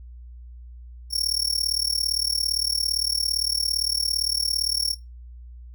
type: tone with amplitude modulation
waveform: sawtooth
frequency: 5490 Hz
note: F8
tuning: 31 cents flat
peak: -16 dBFS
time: 1.1-4.96 s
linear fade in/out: 50 ms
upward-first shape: sine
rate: 37.6 Hz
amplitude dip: 100%
effects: noise-tail reverb RT60 0.2 s tail -19 dB re dry + added 60 Hz sine -39 dBFS peak until 5.74 s